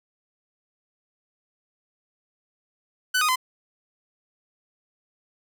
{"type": "tone with pitch steps", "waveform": "sawtooth", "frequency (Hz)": [1500, 1239.7, 1024.5], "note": ["F#6", "D#6", "C6"], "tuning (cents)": [23, -7, -37], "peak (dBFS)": -16, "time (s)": [3.14, 3.359], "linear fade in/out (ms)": 10, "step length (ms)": 73, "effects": []}